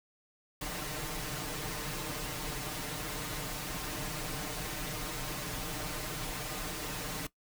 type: noise with comb filter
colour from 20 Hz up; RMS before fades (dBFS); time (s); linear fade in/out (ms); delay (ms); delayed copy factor
pink; -38; 0.61-7.27; 5; 6.6; +0.95
effects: noise-tail reverb RT60 0.1 s tail -18 dB re dry